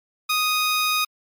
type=tone; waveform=15% pulse; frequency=1244.5 Hz; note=D#6; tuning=in tune; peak=-13 dBFS; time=0.29-1.05 s; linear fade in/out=10 ms; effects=MP3 96 kbps